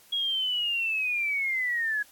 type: linear sweep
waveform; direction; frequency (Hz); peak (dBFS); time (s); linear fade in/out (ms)
sine; down; 3322 to 1661.2; -25; 0.12-2.03; 10
effects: white hiss -56 dBFS RMS until 2.11 s + AAC 64 kbps